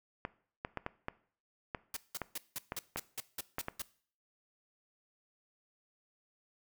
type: clicks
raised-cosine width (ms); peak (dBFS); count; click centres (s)
0.5; -21; 11; 0.251 / 0.649 / 0.773 / 0.864 / 1.084 / 1.748 / 2.217 / 2.721 / 2.96 / 3.584 / 3.684
type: noise bursts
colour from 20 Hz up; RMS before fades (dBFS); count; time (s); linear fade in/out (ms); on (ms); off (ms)
white; -39; 10; 1.94-3.82; 2; 26; 180
effects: noise-tail reverb RT60 0.5 s tail -19 dB re dry